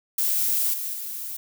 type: noise with level steps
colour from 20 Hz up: violet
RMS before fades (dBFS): -23 / -30 / -33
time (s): 0.18-1.37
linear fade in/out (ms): 5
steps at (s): 0.73 / 0.93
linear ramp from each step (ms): 10
effects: none